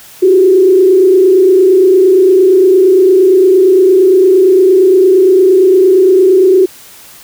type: tone with frequency modulation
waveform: sine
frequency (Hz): 375.6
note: F#4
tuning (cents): +26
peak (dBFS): -3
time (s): 0.22-6.66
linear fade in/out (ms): 10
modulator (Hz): 28.7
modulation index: 0.73
effects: white hiss -36 dBFS RMS until 7.23 s